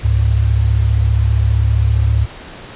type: tone pair together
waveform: sine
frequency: 70.4 / 105.48 Hz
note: C#2 / G#2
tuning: +27 / +27 cents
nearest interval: perfect fifth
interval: 700 cents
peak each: -13 dBFS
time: 0.03-2.26 s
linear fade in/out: 20 ms
effects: pink hiss -34 dBFS RMS until 2.75 s + resampled to 8000 Hz